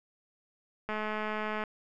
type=click train; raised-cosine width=0.5 ms; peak=-20 dBFS; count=161; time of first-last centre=0.89-1.638 s; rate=214 Hz; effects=none